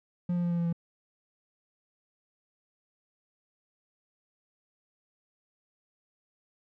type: tone with pitch steps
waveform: triangle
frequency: 176.3 / 174.78 / 173.27 / 171.78 / 170.29 / 168.83 Hz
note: F3 / F3 / F3 / F3 / F3 / E3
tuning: +17 / +2 / -13 / -28 / -43 / +42 cents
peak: -24 dBFS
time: 0.29-0.728 s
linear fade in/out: 5 ms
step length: 73 ms
effects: none